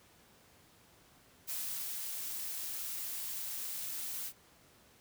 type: noise with ADSR envelope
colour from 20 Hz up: blue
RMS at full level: -38 dBFS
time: 1.47-4.33 s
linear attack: 28 ms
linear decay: 420 ms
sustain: -2 dB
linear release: 63 ms
effects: pink hiss -63 dBFS RMS until 5 s + high-pass 60 Hz 12 dB/octave